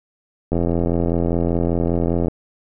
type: click train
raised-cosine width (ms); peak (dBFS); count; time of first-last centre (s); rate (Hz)
2; -7; 151; 0.52-2.283; 85.1
effects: none